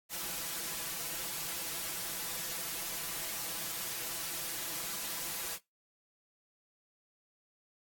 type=noise with comb filter; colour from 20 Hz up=white; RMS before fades=-38 dBFS; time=0.09-5.59 s; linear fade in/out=50 ms; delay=6 ms; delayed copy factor=+0.9; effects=noise-tail reverb RT60 0.2 s tail -23 dB re dry + AAC 64 kbps